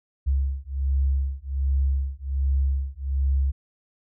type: beating tone pair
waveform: sine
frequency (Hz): 67.4 / 68.7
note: C#2 / C#2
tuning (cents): -48 / -15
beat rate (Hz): 1.3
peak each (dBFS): -24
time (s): 0.26-3.52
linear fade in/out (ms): 20
effects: none